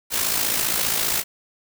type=noise with amplitude modulation; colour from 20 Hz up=white; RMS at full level=-20 dBFS; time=0.1-1.24 s; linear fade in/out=50 ms; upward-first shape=sine; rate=55 Hz; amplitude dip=55%; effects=none